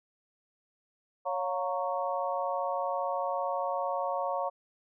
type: harmonic tone with a mistuned harmonic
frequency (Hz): 185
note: F#3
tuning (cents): 0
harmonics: 3 / 4 / 5 / 6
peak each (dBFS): -33 / -34 / -35 / -36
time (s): 1.25-4.5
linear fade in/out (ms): 20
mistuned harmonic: 4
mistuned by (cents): -65
effects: none